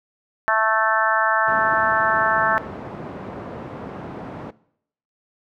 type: harmonic tone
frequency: 220 Hz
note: A3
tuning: in tune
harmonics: 3 / 4 / 5 / 6 / 7 / 8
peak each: -23 / -23 / -23 / -23 / -23 / -23 dBFS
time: 0.48-2.58 s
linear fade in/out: 0 ms
type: band-pass noise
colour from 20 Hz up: pink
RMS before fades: -34 dBFS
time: 1.47-4.51 s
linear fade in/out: 10 ms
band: 130 to 1000 Hz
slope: 12 dB/octave
effects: noise-tail reverb RT60 0.7 s tail -20 dB re dry